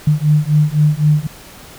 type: beating tone pair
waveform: sine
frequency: 148.8 / 152.7 Hz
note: D3 / D#3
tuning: +23 / -32 cents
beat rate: 3.9 Hz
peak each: -13 dBFS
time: 0.07-1.27 s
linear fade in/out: 5 ms
effects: pink hiss -38 dBFS RMS until 1.78 s